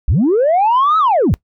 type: linear two-way sweep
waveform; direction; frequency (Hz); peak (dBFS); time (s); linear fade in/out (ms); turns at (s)
sine; up then down; 41.2 to 1313 to 47.72; -8; 0.08-1.34; 0; 0.98
effects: noise-tail reverb RT60 0.1 s tail -22 dB re dry + tanh soft clip ceiling -7 dBFS